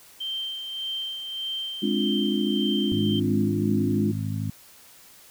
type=tone with tremolo; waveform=sine; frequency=3136 Hz; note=G7; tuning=in tune; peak=-27 dBFS; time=0.2-3.2 s; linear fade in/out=10 ms; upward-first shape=sine; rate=1.7 Hz; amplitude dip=45%
type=chord; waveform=sine; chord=D half-diminished seventh; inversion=second; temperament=equal; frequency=207.7 / 261.6 / 293.7 / 349.2 Hz; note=Ab3 / C4 / D4 / F4; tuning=0 / 0 / 0 / 0 cents; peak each=-25 / -29 / -28 / -29 dBFS; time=1.82-4.12 s; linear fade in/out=10 ms
type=harmonic tone; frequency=52.7 Hz; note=G#1; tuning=26 cents sharp; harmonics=2 / 3 / 4 / 5; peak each=-28 / -32 / -34 / -36 dBFS; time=2.92-4.5 s; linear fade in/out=0 ms
effects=white hiss -51 dBFS RMS until 5.3 s